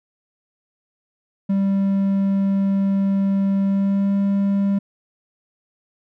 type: tone with pitch glide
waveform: triangle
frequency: 196 to 198.51 Hz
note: G3 to G3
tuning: 0 to +22 cents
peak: -14 dBFS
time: 1.49-4.79 s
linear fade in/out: 10 ms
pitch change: +22 cents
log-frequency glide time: 3.65-4.14 s
effects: none